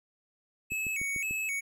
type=tone with vibrato; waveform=square; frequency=2405 Hz; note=D7; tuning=41 cents sharp; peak=-31 dBFS; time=0.7-1.61 s; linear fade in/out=20 ms; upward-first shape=square; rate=1.9 Hz; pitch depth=130 cents each way
type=click train; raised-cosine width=3 ms; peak=-30 dBFS; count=5; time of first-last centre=0.72-1.31 s; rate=6.78 Hz
effects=none